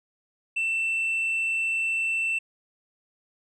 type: tone with tanh clipping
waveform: sine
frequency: 2676 Hz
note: E7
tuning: 25 cents sharp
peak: -24 dBFS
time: 0.56-2.39 s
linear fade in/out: 10 ms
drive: 1 dB
effects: none